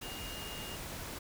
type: tone in noise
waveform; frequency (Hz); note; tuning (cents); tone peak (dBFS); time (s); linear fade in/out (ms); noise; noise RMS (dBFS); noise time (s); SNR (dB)
sine; 2838; F7; +27; -46; 0.02-0.76; 10; pink; -43; 0.01-1.19; -6
effects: none